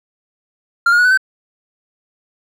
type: tone with pitch steps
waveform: triangle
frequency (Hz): 1391 / 1426.8 / 1463.5 / 1501.2 / 1539.8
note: F6 / F6 / F#6 / F#6 / G6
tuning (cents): -7 / +37 / -19 / +25 / -31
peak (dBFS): -7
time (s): 0.86-1.175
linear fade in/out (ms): 5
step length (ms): 63
effects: none